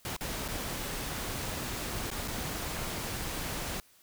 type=noise with dropouts; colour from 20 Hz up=pink; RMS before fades=-36 dBFS; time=0.05-3.8 s; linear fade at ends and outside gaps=1 ms; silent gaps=0.165-0.209 / 0.48-0.485 / 2.103-2.114 / 2.277-2.281 s; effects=white hiss -62 dBFS RMS until 4.02 s